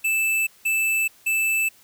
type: tone bursts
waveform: square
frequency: 2637 Hz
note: E7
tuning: in tune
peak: -20 dBFS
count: 3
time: 0.04-1.69 s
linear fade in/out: 10 ms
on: 430 ms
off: 180 ms
effects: white hiss -54 dBFS RMS until 1.83 s